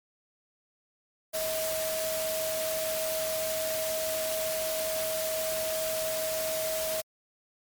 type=tone in noise; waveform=sine; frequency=636 Hz; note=D#5; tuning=38 cents sharp; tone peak=-30 dBFS; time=1.33-7.02 s; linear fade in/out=20 ms; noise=white; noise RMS=-34 dBFS; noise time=1.33-7.02 s; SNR=+1 dB; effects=MP3 96 kbps